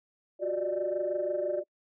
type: tone cluster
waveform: sine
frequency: 358.4 / 379.2 / 588 / 614 Hz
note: F4 / F#4 / D5 / D#5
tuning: +45 / +43 / +2 / -23 cents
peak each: -34 / -37 / -29 / -36 dBFS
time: 0.39-1.64 s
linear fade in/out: 50 ms
effects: noise-tail reverb RT60 0.1 s tail -26 dB re dry + tanh soft clip ceiling -20 dBFS